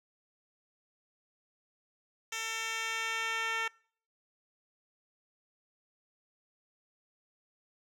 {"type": "tone with band-pass filter sweep", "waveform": "10% pulse", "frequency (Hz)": 450, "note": "A4", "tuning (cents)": 39, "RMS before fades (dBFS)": -35, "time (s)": [2.32, 3.68], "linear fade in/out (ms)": 5, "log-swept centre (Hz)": [5000, 2000], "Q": 0.82, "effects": ["noise-tail reverb RT60 0.5 s tail -24 dB re dry"]}